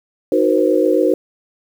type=chord; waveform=sine; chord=C half-diminished seventh; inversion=first; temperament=equal with one note detuned; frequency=311.1 / 370 / 475.7 / 523.3 Hz; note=Eb4 / Gb4 / Bb4 / C5; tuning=0 / 0 / +35 / 0 cents; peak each=-17 dBFS; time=0.32-1.14 s; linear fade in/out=2 ms; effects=7-bit